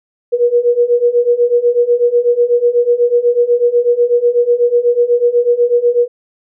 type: beating tone pair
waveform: sine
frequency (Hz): 476.4 / 484.5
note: A#4 / B4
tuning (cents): +38 / -33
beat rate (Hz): 8.1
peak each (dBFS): -13 / -11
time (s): 0.32-6.08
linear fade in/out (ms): 20
effects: none